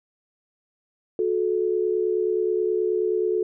sine tone pair together, 363.9 / 433.3 Hz, F#4 / A4, -29 / -27 cents, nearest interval minor third, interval 302 cents, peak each -23 / -23 dBFS, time 1.19-3.43 s, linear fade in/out 2 ms, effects none

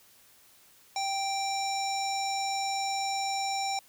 square tone with low-pass filter, 784 Hz, G5, in tune, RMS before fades -31 dBFS, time 0.96-3.79 s, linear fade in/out 2 ms, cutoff 6300 Hz, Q 6, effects white hiss -59 dBFS RMS until 3.88 s

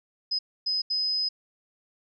sine tone bursts at uneven times, 5040 Hz, D#8, 21 cents sharp, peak -24 dBFS, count 3, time 0.31-0.39 / 0.66-0.82 / 0.9-1.29 s, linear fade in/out 10 ms, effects none

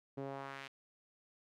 sawtooth tone with band-pass filter sweep, 136.9 Hz, C#3, 21 cents flat, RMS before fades -45 dBFS, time 0.17-0.68 s, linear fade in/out 10 ms, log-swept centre 370 to 2700 Hz, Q 1.3, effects none

